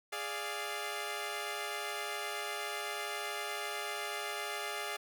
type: chord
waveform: 10% pulse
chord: D diminished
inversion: second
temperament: equal with one note detuned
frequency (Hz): 415.3 / 587.3 / 694.8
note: Ab4 / D5 / F5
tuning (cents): 0 / 0 / -9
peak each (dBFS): -32 / -34 / -33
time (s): 0.12-4.97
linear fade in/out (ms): 10
effects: none